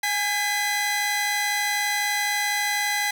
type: tone cluster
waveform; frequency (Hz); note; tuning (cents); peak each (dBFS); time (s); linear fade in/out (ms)
sawtooth; 827 / 1602 / 2010; G#5 / G6 / B6; -8 / +37 / +30; -23 / -30 / -21; 0.03-3.11; 5
effects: none